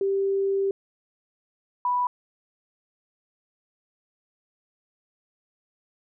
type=tone pair in turn; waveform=sine; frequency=392 / 985.6 Hz; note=G4 / B5; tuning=0 / -4 cents; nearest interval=octave + major third; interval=1596 cents; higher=second; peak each=-21 dBFS; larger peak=neither; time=0.01-0.71 / 1.85-2.07 s; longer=first; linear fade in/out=2 ms; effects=none